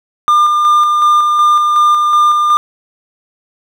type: tone with tremolo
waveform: triangle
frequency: 1202 Hz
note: D6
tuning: 40 cents sharp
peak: -4 dBFS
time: 0.28-2.57 s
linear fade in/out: 0 ms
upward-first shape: square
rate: 2.7 Hz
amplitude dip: 30%
effects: none